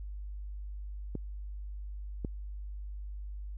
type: clicks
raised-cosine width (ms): 3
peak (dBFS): -22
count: 2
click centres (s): 1.153 / 2.248
effects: added 50 Hz sine -38 dBFS peak until 3.57 s